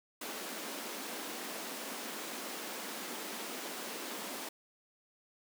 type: high-pass noise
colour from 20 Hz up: pink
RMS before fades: -42 dBFS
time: 0.21-4.49 s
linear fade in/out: 5 ms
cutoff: 210 Hz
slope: 48 dB/octave
effects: none